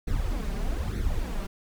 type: noise with flanger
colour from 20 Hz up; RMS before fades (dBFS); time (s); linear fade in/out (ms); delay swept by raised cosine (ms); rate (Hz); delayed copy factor
brown; -28; 0.07-1.47; 10; 0.49 to 5.09; 1.1; +0.75
effects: none